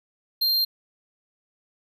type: tone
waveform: square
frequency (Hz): 4186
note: C8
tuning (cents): 0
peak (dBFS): -20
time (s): 0.41-0.65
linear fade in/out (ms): 10
effects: none